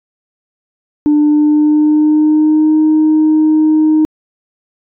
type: tone with pitch glide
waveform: sine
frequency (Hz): 297.5 to 310.3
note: D4 to D#4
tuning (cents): +22 to -5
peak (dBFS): -5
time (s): 1.06-4.05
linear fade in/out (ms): 0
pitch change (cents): +73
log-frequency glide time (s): 1.18-2.78
effects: tanh soft clip ceiling -4 dBFS